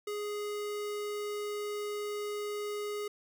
square tone, 415.3 Hz, G#4, in tune, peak -35 dBFS, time 0.07-3.08 s, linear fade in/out 5 ms, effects 12-bit

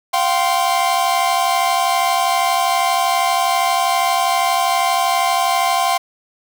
45% pulse chord, F suspended second, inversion none, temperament equal with one note detuned, 698.5 / 771 / 1046.5 Hz, F5 / G5 / C6, 0 / -29 / 0 cents, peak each -19 dBFS, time 0.13-5.98 s, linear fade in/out 10 ms, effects none

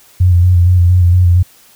sine tone with vibrato, 89.1 Hz, F2, 35 cents sharp, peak -5 dBFS, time 0.2-1.43 s, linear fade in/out 10 ms, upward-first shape square, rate 4.3 Hz, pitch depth 32 cents each way, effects white hiss -45 dBFS RMS until 1.75 s

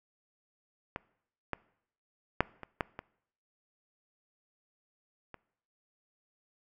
clicks, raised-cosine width 0.5 ms, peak -20 / -17 / -8 / -26 / -14 / -24 / -29 dBFS, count 7, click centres 0.961 / 1.533 / 2.406 / 2.633 / 2.808 / 2.991 / 5.343 s, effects noise-tail reverb RT60 0.7 s tail -22 dB re dry

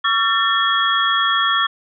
sine tone cluster, 1130 / 1358 / 1785 / 3319 Hz, C#6 / F6 / A6 / G#7, +33 / -49 / +24 / -2 cents, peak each -20 dBFS, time 0.04-1.67 s, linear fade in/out 10 ms, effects none

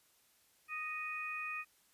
harmonic tone, 621 Hz, D#5, 3 cents flat, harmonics 2 / 3 / 4, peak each -44 / -47 / -40 dBFS, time 0.68-1.65 s, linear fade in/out 50 ms, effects white hiss -70 dBFS RMS until 1.93 s + resampled to 32000 Hz

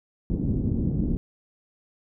white low-pass noise, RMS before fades -25 dBFS, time 0.3-1.17 s, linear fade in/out 0 ms, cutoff 260 Hz, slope 24 dB/octave, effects none

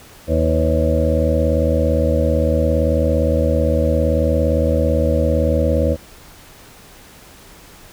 harmonic tone with a mistuned harmonic, 79.3 Hz, D#2, 33 cents sharp, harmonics 1 / 2 / 3 / 4 / 6 / 7 / 8, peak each -17 / -25 / -23 / -24 / -21 / -20 / -28 dBFS, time 0.27-5.97 s, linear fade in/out 50 ms, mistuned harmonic 6, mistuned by +77 cents, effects pink hiss -43 dBFS RMS until 7.92 s

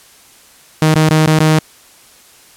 sawtooth tone with dropouts, 156.3 Hz, D#3, 8 cents sharp, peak -4 dBFS, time 0.82-1.59 s, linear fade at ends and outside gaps 2 ms, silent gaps 0.944-0.957 / 1.092-1.108 / 1.261-1.272 / 1.39-1.403 s, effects white hiss -44 dBFS RMS until 2.56 s + low-pass 12000 Hz 12 dB/octave

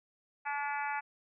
harmonic tone, 287.4 Hz, D4, 37 cents flat, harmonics 3 / 4 / 5 / 6 / 7 / 8 / 9, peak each -35 / -45 / -40 / -42 / -44 / -44 / -48 dBFS, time 0.45-1.01 s, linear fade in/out 20 ms, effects none

